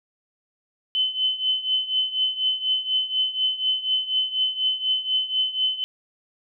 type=tone with tremolo; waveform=sine; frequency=3042 Hz; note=F#7; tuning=47 cents sharp; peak=-17 dBFS; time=0.95-5.84 s; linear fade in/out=0 ms; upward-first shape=triangle; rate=4.1 Hz; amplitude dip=85%; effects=none